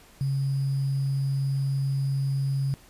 sine tone with sample-and-hold, 136.8 Hz, C#3, 23 cents flat, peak -23 dBFS, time 0.21-2.74 s, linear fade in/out 0 ms, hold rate 4900 Hz, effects pink hiss -54 dBFS RMS until 2.89 s + resampled to 32000 Hz

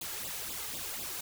white noise with flanger, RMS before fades -39 dBFS, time 0.01-1.21 s, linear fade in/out 5 ms, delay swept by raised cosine 0.25 to 2.45 ms, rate 4 Hz, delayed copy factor +0.9, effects none

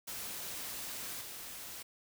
white noise with level steps, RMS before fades -42 / -46 dBFS, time 0.07-1.83 s, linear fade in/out 10 ms, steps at 1.21 s, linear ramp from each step 5 ms, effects none

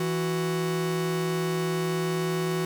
45% pulse tone pair together, 164.81 / 370 Hz, E3 / F#4, 0 / 0 cents, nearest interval octave + major second, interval 1400 cents, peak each -28 dBFS, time 0-2.65 s, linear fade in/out 2 ms, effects none

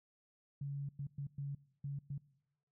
sine tone bursts at uneven times, 140.8 Hz, C#3, 27 cents sharp, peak -38 dBFS, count 6, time 0.61-0.89 / 0.99-1.07 / 1.18-1.27 / 1.38-1.55 / 1.84-1.99 / 2.1-2.18 s, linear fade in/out 5 ms, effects noise-tail reverb RT60 0.9 s tail -22 dB re dry

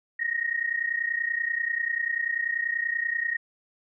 sine tone pair together, 1856 / 1886.3 Hz, A#6 / A#6, -8 / +20 cents, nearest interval unison, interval 28 cents, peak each -28 dBFS, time 0.19-3.37 s, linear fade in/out 10 ms, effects none

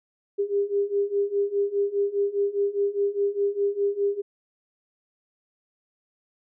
sine beating tone pair, 400 / 404.9 Hz, G4 / G#4, +35 / -44 cents, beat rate 4.9 Hz, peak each -26 / -24 dBFS, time 0.38-4.22 s, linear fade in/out 20 ms, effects none

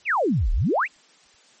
sine exponential two-way sweep, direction down then up, 2921 to 32.24 to 2921 Hz, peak -18 dBFS, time 0.05-0.88 s, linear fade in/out 50 ms, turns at 0.52 s, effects white hiss -55 dBFS RMS until 1.6 s + MP3 32 kbps

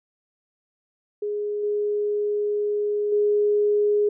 sine tone with level steps, 415.3 Hz, G#4, in tune, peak -24 / -21 / -17 dBFS, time 1.22-4.09 s, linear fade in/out 5 ms, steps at 1.63 / 3.12 s, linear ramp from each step 5 ms, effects none

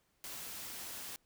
white noise, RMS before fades -45 dBFS, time 0.24-1.16 s, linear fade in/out 0 ms, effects pink hiss -75 dBFS RMS until 1.25 s

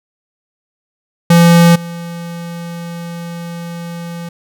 square tone with level steps, 170.3 Hz, F3, 43 cents flat, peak -5 / -24 dBFS, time 1.3-4.29 s, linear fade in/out 5 ms, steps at 1.75 s, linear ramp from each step 10 ms, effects none

